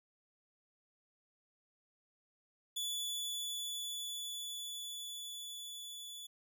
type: tone with level ramp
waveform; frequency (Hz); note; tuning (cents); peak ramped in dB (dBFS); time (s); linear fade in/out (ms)
sawtooth; 3448; A7; -36; -33 to -43; 2.76-6.27; 10
effects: none